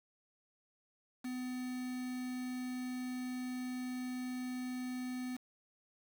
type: tone with quantisation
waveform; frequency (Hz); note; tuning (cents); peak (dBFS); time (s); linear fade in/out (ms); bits
triangle; 252.1; B3; +36; -36; 1.24-5.37; 10; 8
effects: none